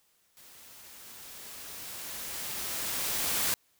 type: noise with level ramp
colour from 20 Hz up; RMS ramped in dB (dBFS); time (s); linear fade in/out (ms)
white; -54 to -28; 0.37-3.54; 0
effects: white hiss -69 dBFS RMS until 3.79 s